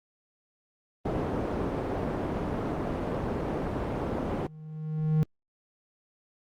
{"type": "low-pass noise", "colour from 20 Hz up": "white", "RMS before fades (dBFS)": -30, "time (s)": [1.05, 4.47], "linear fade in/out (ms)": 5, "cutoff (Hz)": 530, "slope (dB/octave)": 12}
{"type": "tone with exponential growth", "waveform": "triangle", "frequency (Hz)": 155.56, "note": "D#3", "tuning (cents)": 0, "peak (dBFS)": -17, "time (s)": [4.08, 5.23], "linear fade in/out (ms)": 0, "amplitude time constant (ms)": 250}
{"effects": ["Opus 24 kbps"]}